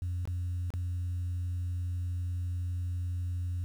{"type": "tone with dropouts", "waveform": "sine", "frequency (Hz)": 88.8, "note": "F2", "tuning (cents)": 29, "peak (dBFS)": -29, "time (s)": [0.02, 3.64], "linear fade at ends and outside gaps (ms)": 0, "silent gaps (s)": [[0.254, 0.275], [0.704, 0.738]], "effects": ["tanh soft clip ceiling -28 dBFS", "10-bit"]}